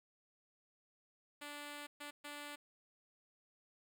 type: tone bursts at uneven times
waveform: 5% pulse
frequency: 291.9 Hz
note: D4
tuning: 10 cents flat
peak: -35 dBFS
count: 3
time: 1.41-1.87 / 2-2.11 / 2.24-2.56 s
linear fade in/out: 10 ms
effects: none